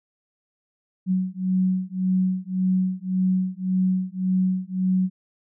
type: beating tone pair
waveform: sine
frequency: 185 / 186.8 Hz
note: F#3 / F#3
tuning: 0 / +17 cents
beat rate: 1.8 Hz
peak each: -23 dBFS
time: 1.06-5.1 s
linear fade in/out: 50 ms
effects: none